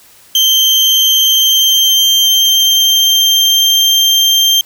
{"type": "tone with pitch glide", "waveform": "35% pulse", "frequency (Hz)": [3136, 3165], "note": ["G7", "G7"], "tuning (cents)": [0, 16], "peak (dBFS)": -5, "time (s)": [0.35, 4.61], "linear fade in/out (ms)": 2, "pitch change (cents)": 16, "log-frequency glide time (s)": [0.45, 3.9], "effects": ["white hiss -43 dBFS RMS until 4.65 s"]}